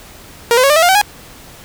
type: tone with pitch steps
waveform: sawtooth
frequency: 469.8 / 509.4 / 552.3 / 598.8 / 649.2 / 703.9 / 763.2 / 827.5 Hz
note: A#4 / C5 / C#5 / D5 / E5 / F5 / G5 / G#5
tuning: +13 / -46 / -6 / +33 / -27 / +13 / -47 / -6 cents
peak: -4 dBFS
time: 0.51-1.014 s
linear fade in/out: 0 ms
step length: 63 ms
effects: pink hiss -38 dBFS RMS until 1.64 s